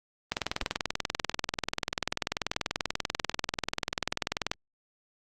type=click train; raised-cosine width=0.2 ms; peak=-10 dBFS; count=87; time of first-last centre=0.32-4.515 s; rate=20.5 Hz; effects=Opus 32 kbps